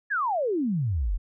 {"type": "exponential sweep", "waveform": "sine", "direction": "down", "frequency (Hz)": [1760, 38.26], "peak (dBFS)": -23, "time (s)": [0.1, 1.18], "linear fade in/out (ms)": 20, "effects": []}